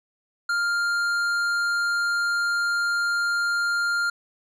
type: tone with tanh clipping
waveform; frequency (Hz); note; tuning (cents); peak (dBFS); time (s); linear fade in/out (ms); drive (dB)
triangle; 1400; F6; +4; -23; 0.49-4.1; 5; 15
effects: none